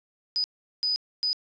sine tone bursts at uneven times, 4978 Hz, D#8, in tune, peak -23 dBFS, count 3, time 0.36-0.44 / 0.83-0.96 / 1.23-1.33 s, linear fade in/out 0 ms, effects resampled to 16000 Hz + 9-bit

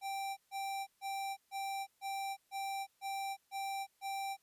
square tone bursts, 784 Hz, G5, in tune, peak -38 dBFS, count 9, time 0.01-4.37 s, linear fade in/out 50 ms, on 360 ms, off 140 ms, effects white hiss -75 dBFS RMS until 4.42 s + resampled to 32000 Hz

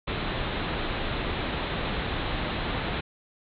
pink low-pass noise, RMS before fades -30 dBFS, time 0.07-3.01 s, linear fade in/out 10 ms, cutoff 4000 Hz, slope 96 dB/octave, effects none

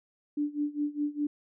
sine tone with tremolo, 293.7 Hz, D4, in tune, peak -25 dBFS, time 0.37-1.27 s, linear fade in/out 5 ms, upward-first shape sine, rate 4.9 Hz, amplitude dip 90%, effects none

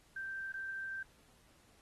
sine tone with dropouts, 1567 Hz, G6, 1 cent flat, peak -39 dBFS, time 0.16-1.03 s, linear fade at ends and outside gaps 5 ms, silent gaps 0.523-0.539 s, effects pink hiss -67 dBFS RMS until 1.81 s + AAC 32 kbps

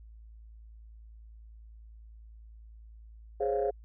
sine chord, Db major seventh, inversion second, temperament equal, 415.3 / 523.3 / 554.4 / 698.5 Hz, Ab4 / C5 / Db5 / F5, 0 / 0 / 0 / 0 cents, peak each -29 / -33 / -33 / -33 dBFS, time 3.4-3.71 s, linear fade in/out 10 ms, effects tanh soft clip ceiling -19 dBFS + added 55 Hz sine -48 dBFS peak until 3.84 s

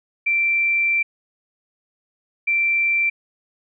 sine tone pair in turn, 2349 / 2349 Hz, D7 / D7, 0 / 0 cents, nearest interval unison, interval 0 cents, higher neither, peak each -16 dBFS, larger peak neither, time 0.26-1.03 / 2.47-3.1 s, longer first, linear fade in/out 10 ms, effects none

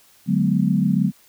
sine chord, G# half-diminished seventh, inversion second, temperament equal with one note detuned, 146.83 / 185 / 211.5 / 246.9 Hz, D3 / F#3 / G#3 / B3, 0 / 0 / +32 / 0 cents, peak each -23 / -19 / -21 / -24 dBFS, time 0.26-1.12 s, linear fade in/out 50 ms, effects white hiss -54 dBFS RMS until 1.28 s

